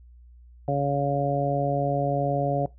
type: harmonic tone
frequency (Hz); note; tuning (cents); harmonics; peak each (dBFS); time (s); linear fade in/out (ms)
140.9; C#3; +29; 1 / 2 / 3 / 4 / 5; -26 / -31 / -32 / -27 / -28; 0.68-2.66; 2
effects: noise-tail reverb RT60 0.2 s tail -20 dB re dry + added 60 Hz sine -47 dBFS peak until 2.78 s